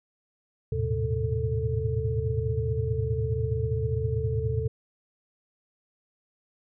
sine tone cluster, 78.7 / 105.1 / 114.7 / 129.7 / 442.1 Hz, D#2 / G#2 / A#2 / C3 / A4, +20 / +21 / -28 / -15 / +8 cents, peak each -31 dBFS, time 0.72-4.68 s, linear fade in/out 5 ms, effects none

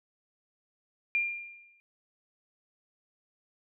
sine tone with exponential decay, 2396 Hz, D7, 34 cents sharp, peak -23 dBFS, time 1.15-1.8 s, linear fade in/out 0 ms, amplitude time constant 140 ms, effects none

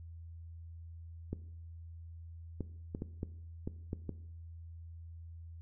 clicks, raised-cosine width 3 ms, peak -24 dBFS, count 8, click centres 1.33 / 2.607 / 2.949 / 3.021 / 3.231 / 3.675 / 3.931 / 4.093 s, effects noise-tail reverb RT60 0.7 s tail -17 dB re dry + added 83 Hz sine -46 dBFS peak until 5.61 s

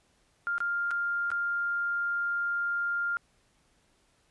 sine tone with dropouts, 1400 Hz, F6, 4 cents sharp, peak -27 dBFS, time 0.47-3.17 s, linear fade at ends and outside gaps 0 ms, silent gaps 0.581-0.604 / 0.908-0.913 / 1.304-1.316 s, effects pink hiss -68 dBFS RMS until 4.3 s + resampled to 24000 Hz

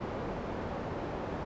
white low-pass noise, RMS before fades -37 dBFS, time 0-1.45 s, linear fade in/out 20 ms, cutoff 660 Hz, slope 12 dB/octave, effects resampled to 16000 Hz

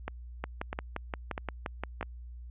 two click trains, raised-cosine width 0.5 ms, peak -19 / -18 dBFS, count 4 / 10, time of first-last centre 0.08-2.028 / 0.44-2.011 s, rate 1.54 / 5.73 Hz, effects added 60 Hz sine -42 dBFS peak until 2.5 s + resampled to 8000 Hz

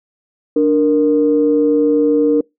sine tone pair together, 294.2 / 466.2 Hz, D4 / A#4, +3 / 0 cents, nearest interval minor sixth, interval 797 cents, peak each -12 dBFS, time 0.56-2.41 s, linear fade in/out 5 ms, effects noise-tail reverb RT60 0.2 s tail -26 dB re dry + tanh soft clip ceiling -2 dBFS

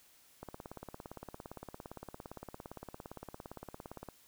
click train, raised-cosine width 1 ms, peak -30 dBFS, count 65, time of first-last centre 0.43-4.087 s, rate 17.5 Hz, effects white hiss -64 dBFS RMS until 4.27 s

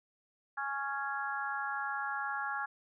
harmonic tone, 277.2 Hz, C#4, in tune, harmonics 3 / 4 / 5 / 6, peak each -39 / -41 / -38 / -39 dBFS, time 0.57-2.66 s, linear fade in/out 10 ms, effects none

